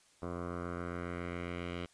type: tone with low-pass filter sweep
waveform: 10% pulse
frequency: 87.31 Hz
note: F2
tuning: in tune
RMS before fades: -40 dBFS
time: 0.22-1.86 s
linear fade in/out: 5 ms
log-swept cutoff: 1000 to 3000 Hz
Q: 2.1
effects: white hiss -66 dBFS RMS until 1.93 s + resampled to 22050 Hz